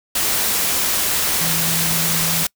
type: tone in noise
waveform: sine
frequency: 164.81 Hz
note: E3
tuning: in tune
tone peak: -25 dBFS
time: 1.41-2.44 s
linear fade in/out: 5 ms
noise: white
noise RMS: -19 dBFS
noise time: 0.15-2.47 s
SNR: -9 dB
effects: noise-tail reverb RT60 0.1 s tail -26 dB re dry